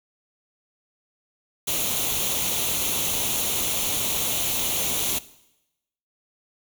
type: noise with comb filter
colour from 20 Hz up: white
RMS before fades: -25 dBFS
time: 1.67-5.19 s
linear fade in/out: 10 ms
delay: 0.3 ms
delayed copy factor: +0.65
effects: noise-tail reverb RT60 0.9 s tail -18 dB re dry